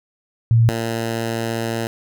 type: tone pair in turn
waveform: sine / 10% pulse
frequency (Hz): 115 / 114.6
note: A#2 / A#2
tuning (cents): -23 / -29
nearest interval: unison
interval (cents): 6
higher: first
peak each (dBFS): -10 / -13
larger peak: first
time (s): 0.51-0.69 / 0.69-1.87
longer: second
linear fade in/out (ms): 0
effects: none